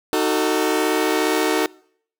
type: chord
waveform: sawtooth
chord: D# diminished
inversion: none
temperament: just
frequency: 311.1 / 373.4 / 448 Hz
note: D#4 / F#4 / A4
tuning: 0 / +16 / +31 cents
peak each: -18 dBFS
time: 0.13-1.66 s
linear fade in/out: 0 ms
effects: noise-tail reverb RT60 0.6 s tail -24 dB re dry